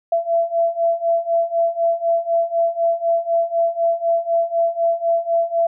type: beating tone pair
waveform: sine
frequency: 670 / 674 Hz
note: E5 / E5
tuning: +28 / +38 cents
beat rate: 4 Hz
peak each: -20 / -18 dBFS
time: 0.12-5.67 s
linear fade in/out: 5 ms
effects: none